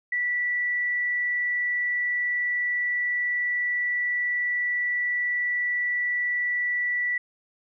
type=tone; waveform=sine; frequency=1959 Hz; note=B6; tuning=15 cents flat; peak=-23 dBFS; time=0.12-7.18 s; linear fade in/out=5 ms; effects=none